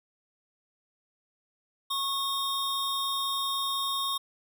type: tone pair together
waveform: square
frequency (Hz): 1096 / 3686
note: C#6 / A#7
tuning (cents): -20 / -20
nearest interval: octave + major sixth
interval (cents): 2100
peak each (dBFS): -32 / -31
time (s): 1.9-4.18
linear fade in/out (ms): 10
effects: none